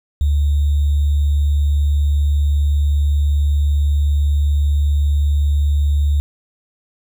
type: tone with sample-and-hold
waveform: sine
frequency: 72.6 Hz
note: D2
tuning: 19 cents flat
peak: -12 dBFS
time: 0.21-6.2 s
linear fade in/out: 0 ms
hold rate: 3675 Hz
effects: none